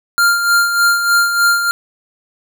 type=tone with tremolo; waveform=square; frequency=1396.9 Hz; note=F6; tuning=in tune; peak=-9 dBFS; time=0.18-1.71 s; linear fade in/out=0 ms; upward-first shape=sine; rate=3.3 Hz; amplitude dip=55%; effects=none